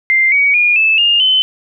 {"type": "tone with pitch steps", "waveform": "sine", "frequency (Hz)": [2093, 2256, 2432, 2622, 2826, 3047], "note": ["C7", "C#7", "D#7", "E7", "F7", "G7"], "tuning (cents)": [0, 30, -40, -10, 20, -50], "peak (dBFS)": -8, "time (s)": [0.1, 1.42], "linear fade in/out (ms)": 0, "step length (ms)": 220, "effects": []}